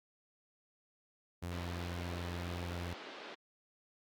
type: tone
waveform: sawtooth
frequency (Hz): 87.31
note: F2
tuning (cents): 0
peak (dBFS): -35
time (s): 1.42-2.94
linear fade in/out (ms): 10
type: band-pass noise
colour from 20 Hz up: pink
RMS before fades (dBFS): -49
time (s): 1.51-3.35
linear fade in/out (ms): 10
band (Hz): 280 to 4200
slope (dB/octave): 24
effects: Opus 48 kbps